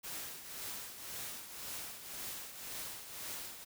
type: noise with tremolo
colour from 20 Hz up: white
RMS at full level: -42 dBFS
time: 0.03-3.65 s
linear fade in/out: 20 ms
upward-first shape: triangle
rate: 1.9 Hz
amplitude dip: 65%
effects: none